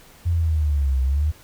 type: linear two-way sweep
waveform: sine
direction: down then up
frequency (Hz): 87.31 to 64 to 79.1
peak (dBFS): -17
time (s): 0.25-1.32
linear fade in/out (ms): 20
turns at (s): 1.02
effects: pink hiss -49 dBFS RMS until 1.43 s